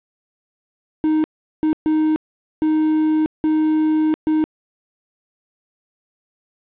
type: tone bursts at uneven times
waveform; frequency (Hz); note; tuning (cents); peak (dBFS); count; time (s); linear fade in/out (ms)
triangle; 311.1; D#4; 0; -12; 6; 1.04-1.24 / 1.63-1.73 / 1.86-2.16 / 2.62-3.26 / 3.44-4.14 / 4.27-4.44; 0
effects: resampled to 8000 Hz + 8-bit